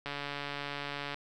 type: click train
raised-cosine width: 0.3 ms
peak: -21 dBFS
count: 156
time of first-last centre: 0.06-1.144 s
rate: 143 Hz
effects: none